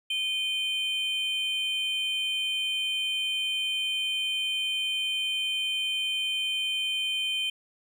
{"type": "tone pair together", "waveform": "triangle", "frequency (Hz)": [2460, 3105], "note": ["D#7", "G7"], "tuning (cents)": [-20, -17], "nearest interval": "major third", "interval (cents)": 403, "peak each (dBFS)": [-31, -26], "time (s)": [0.1, 7.5], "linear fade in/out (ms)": 5, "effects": []}